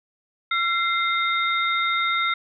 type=tone cluster; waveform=sine; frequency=1357 / 2092 / 3688 Hz; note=E6 / C7 / A#7; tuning=+50 / -1 / -19 cents; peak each=-23 / -24 / -27 dBFS; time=0.51-2.34 s; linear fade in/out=5 ms; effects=none